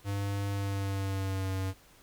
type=tone with pitch glide; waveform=square; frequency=100 to 95.15 Hz; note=G2 to F#2; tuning=+35 to +49 cents; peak=-31 dBFS; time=0.04-1.74 s; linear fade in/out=50 ms; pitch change=-86 cents; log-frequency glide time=0.5-1.5 s; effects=pink hiss -59 dBFS RMS until 2.02 s